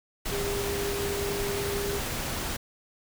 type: tone in noise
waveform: sine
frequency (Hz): 402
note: G4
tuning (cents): +44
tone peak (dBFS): -30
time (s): 0.31-1.99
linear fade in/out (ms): 10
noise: pink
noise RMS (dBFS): -32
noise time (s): 0.25-2.57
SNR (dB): -1
effects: none